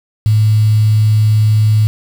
sine tone with quantisation, 107.7 Hz, A2, 37 cents flat, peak -7 dBFS, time 0.26-1.87 s, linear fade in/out 0 ms, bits 5, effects none

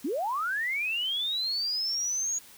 sine linear sweep, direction up, 229.5 to 6750 Hz, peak -27 dBFS, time 0.04-2.39 s, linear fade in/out 10 ms, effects white hiss -52 dBFS RMS until 2.57 s

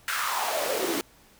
pink noise with high-pass filter sweep, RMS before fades -28 dBFS, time 0.08-1.01 s, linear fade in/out 0 ms, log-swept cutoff 1600 to 280 Hz, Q 4.4, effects pink hiss -57 dBFS RMS until 1.39 s

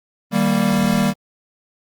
square chord, Eb major, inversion none, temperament equal, 155.56 / 196 / 233.1 Hz, Eb3 / G3 / Bb3, 0 / 0 / 0 cents, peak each -24 / -18 / -20 dBFS, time 0.31-1.14 s, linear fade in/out 50 ms, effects Opus 24 kbps

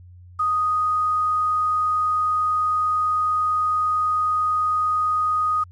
sine tone with quantisation, 1244.5 Hz, D#6, in tune, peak -18 dBFS, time 0.39-5.64 s, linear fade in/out 10 ms, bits 8, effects added 89 Hz sine -42 dBFS peak until 5.71 s + resampled to 22050 Hz

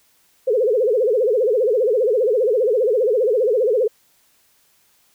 sine tone with vibrato, 466.2 Hz, A#4, in tune, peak -14 dBFS, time 0.47-3.88 s, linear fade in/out 10 ms, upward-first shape sine, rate 15 Hz, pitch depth 220 cents each way, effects white hiss -59 dBFS RMS until 5.14 s

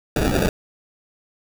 pink noise with sample-and-hold, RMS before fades -19 dBFS, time 0.16-0.49 s, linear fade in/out 2 ms, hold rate 1050 Hz, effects none

